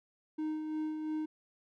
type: tone with tremolo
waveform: triangle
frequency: 310 Hz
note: D#4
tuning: 6 cents flat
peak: -30 dBFS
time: 0.38-1.26 s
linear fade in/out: 10 ms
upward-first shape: sine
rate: 2.9 Hz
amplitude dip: 40%
effects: none